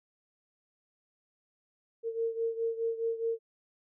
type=beating tone pair; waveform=sine; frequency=455.6 / 460.4 Hz; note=A#4 / A#4; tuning=-40 / -22 cents; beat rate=4.8 Hz; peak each=-31 / -35 dBFS; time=2.03-3.39 s; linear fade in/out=50 ms; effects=none